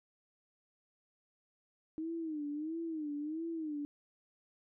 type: tone with vibrato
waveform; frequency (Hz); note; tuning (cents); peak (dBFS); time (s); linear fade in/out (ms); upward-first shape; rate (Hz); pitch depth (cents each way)
sine; 311.1; D#4; 0; -36; 1.98-3.85; 0; sine; 1.5; 120
effects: none